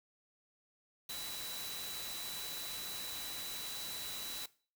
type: tone in noise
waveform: sine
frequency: 3951 Hz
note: B7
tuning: in tune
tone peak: -44 dBFS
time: 1.09-4.46 s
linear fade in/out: 5 ms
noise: white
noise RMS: -44 dBFS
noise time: 1.09-4.46 s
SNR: -3 dB
effects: noise-tail reverb RT60 0.4 s tail -19 dB re dry